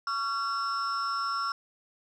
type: tone cluster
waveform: sine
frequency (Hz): 1122 / 1369 / 5330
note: C#6 / F6 / E8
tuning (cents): +21 / -35 / +18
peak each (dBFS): -31 / -29 / -36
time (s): 0.07-1.52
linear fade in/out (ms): 2
effects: tanh soft clip ceiling -23 dBFS